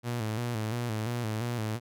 sawtooth tone with vibrato, 114.4 Hz, A#2, 32 cents flat, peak -26 dBFS, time 0.03-1.8 s, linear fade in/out 50 ms, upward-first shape square, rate 2.9 Hz, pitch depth 86 cents each way, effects none

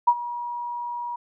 sine tone with ADSR envelope, 959 Hz, A#5, 49 cents sharp, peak -11 dBFS, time 0.07-1.16 s, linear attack 11 ms, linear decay 56 ms, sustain -17 dB, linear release 6 ms, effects none

